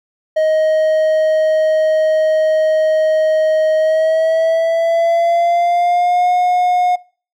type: tone with pitch glide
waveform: triangle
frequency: 627 to 720.2 Hz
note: D#5 to F#5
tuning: +13 to -47 cents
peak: -9 dBFS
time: 0.36-6.96 s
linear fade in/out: 10 ms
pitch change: +240 cents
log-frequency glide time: 3.77-6.31 s
effects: noise-tail reverb RT60 0.4 s tail -23 dB re dry